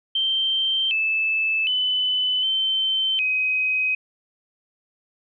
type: tone with pitch steps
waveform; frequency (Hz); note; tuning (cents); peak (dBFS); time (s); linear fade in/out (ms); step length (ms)
sine; 3133 / 2623 / 3011 / 3093 / 2523; G7 / E7 / F#7 / G7 / D#7; -2 / -9 / +30 / -24 / +23; -19; 0.15-3.95; 5; 760
effects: none